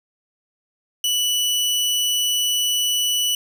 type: tone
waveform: sawtooth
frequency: 2960 Hz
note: F#7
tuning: in tune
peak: -15 dBFS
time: 1.04-3.35 s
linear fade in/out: 2 ms
effects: none